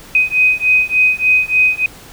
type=beating tone pair; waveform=sine; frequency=2507 / 2510.4 Hz; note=D#7 / D#7; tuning=+12 / +15 cents; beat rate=3.4 Hz; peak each=-13 dBFS; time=0.15-1.86 s; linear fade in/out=2 ms; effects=pink hiss -38 dBFS RMS until 2.12 s